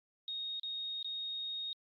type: tone with dropouts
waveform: sine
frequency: 3729 Hz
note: A#7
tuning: in tune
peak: -37 dBFS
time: 0.28-1.73 s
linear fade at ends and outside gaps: 1 ms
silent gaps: 0.597-0.632 / 1.028-1.045 s
effects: Opus 48 kbps